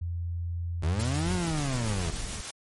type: tone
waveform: sine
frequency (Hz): 85.8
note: F2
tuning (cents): -30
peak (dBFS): -29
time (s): 0.01-1.38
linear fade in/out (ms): 10
type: linear two-way sweep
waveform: 30% pulse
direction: up then down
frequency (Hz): 69.2 to 185 to 77.1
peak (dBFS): -25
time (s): 0.82-2.11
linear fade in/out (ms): 10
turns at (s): 1.33
type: noise with tremolo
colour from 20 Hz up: white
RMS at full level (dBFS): -36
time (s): 0.99-2.51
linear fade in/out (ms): 5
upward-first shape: sine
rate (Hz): 6.9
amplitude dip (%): 30
type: noise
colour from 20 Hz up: brown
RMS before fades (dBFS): -36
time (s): 1.25-2.41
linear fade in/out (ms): 2
effects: low-pass 11000 Hz 12 dB/octave + MP3 48 kbps